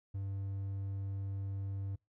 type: tone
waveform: triangle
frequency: 98 Hz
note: G2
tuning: in tune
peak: -34 dBFS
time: 0.14-1.96 s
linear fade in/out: 10 ms
effects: noise-tail reverb RT60 0.2 s tail -26 dB re dry